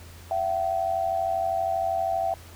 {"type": "tone pair together", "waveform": "sine", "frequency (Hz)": [671.4, 764], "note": ["E5", "G5"], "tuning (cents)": [32, -45], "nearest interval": "major second", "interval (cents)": 223, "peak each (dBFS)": -26, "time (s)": [0.31, 2.34], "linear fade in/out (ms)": 2, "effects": ["added 85 Hz sine -45 dBFS peak until 2.55 s", "pink hiss -49 dBFS RMS until 2.55 s"]}